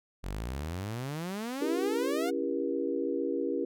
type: exponential sweep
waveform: sawtooth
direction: up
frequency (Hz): 43.65 to 740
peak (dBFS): -30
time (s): 0.23-2.31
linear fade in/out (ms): 20
type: chord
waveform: sine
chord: C# diminished seventh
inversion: none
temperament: just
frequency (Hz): 277.2 / 332.6 / 399.1 / 479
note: C#4 / E4 / G4 / Bb4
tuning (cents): 0 / +16 / +31 / +47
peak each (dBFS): -34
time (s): 1.61-3.65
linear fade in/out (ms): 5
effects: none